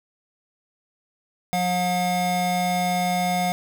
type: tone pair together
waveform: square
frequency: 180 / 718.1 Hz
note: F#3 / F5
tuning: -47 / +48 cents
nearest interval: 2 octaves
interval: 2395 cents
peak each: -26 / -23 dBFS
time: 1.53-3.52 s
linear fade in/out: 0 ms
effects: none